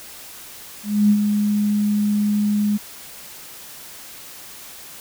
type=tone with ADSR envelope; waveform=sine; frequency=207.7 Hz; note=G#3; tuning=in tune; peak=-10 dBFS; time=0.83-2.78 s; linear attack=270 ms; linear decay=67 ms; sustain=-6 dB; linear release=20 ms; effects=white hiss -39 dBFS RMS until 5 s